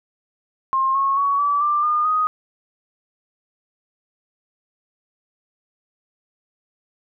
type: tone with pitch steps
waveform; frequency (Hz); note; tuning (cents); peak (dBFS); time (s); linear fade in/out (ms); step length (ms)
sine; 1064 / 1092.7 / 1122.1 / 1152.3 / 1183.3 / 1215.2 / 1247.9; C6 / C#6 / C#6 / D6 / D6 / D#6 / D#6; +29 / -25 / +21 / -33 / +13 / -41 / +5; -16; 0.73-2.27; 0; 220
effects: none